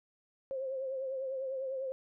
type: tone with vibrato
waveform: sine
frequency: 530 Hz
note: C5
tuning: 22 cents sharp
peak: -34 dBFS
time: 0.51-1.92 s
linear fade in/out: 0 ms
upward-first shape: triangle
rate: 10 Hz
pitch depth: 57 cents each way
effects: none